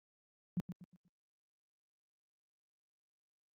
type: tone with echo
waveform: sine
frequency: 178.6 Hz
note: F3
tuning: 39 cents sharp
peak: -31 dBFS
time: 0.57-0.6 s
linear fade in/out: 0 ms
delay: 120 ms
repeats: 4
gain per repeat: -9 dB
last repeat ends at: 1.08 s
effects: high-pass 100 Hz 12 dB/octave + Opus 48 kbps